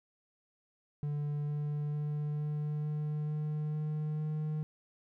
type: tone with pitch steps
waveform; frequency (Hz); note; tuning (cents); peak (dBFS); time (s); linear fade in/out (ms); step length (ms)
triangle; 146.83 / 147.77 / 148.71 / 149.66 / 150.61 / 151.57 / 152.54 / 153.51; D3 / D3 / D3 / D3 / D3 / D#3 / D#3 / D#3; 0 / +11 / +22 / +33 / +44 / -45 / -34 / -23; -30; 1.03-4.63; 0; 450
effects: none

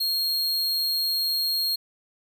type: tone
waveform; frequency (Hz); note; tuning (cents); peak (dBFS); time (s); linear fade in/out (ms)
45% pulse; 4254; C8; +28; -22; 0-1.76; 10
effects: none

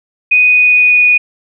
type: tone with pitch glide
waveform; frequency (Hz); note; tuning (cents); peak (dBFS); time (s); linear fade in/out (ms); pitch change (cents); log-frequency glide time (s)
sine; 2489 to 2468; D#7 to D#7; 0 to -15; -5; 0.31-1.18; 10; -15; 0.45-1.03
effects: none

